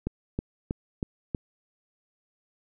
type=click train; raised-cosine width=3 ms; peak=-15 dBFS; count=5; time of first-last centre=0.07-1.348 s; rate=3.13 Hz; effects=none